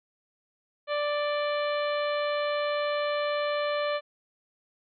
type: harmonic tone with a mistuned harmonic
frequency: 587.3 Hz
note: D5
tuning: in tune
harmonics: 1 / 2 / 3 / 4 / 5 / 6 / 7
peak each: -27 / -33 / -37 / -39 / -41 / -43 / -44 dBFS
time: 0.87-4.01 s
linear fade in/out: 50 ms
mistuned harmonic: 5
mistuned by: +22 cents
effects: none